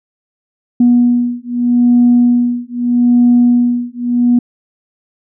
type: beating tone pair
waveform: sine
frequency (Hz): 242 / 242.8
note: B3 / B3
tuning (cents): -35 / -29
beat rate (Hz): 0.8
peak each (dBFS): -10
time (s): 0.8-4.39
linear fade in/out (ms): 5
effects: tanh soft clip ceiling -1 dBFS